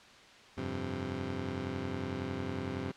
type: chord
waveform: 15% pulse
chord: F suspended second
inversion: none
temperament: just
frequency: 87.31 / 98.22 / 130.96 Hz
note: F2 / G2 / C3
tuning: 0 / +4 / +2 cents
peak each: -34 dBFS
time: 0.57-2.92 s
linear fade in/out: 10 ms
effects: white hiss -55 dBFS RMS until 2.96 s + low-pass 4000 Hz 12 dB/octave